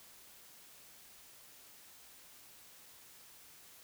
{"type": "silence", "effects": ["white hiss -58 dBFS RMS until 3.83 s"]}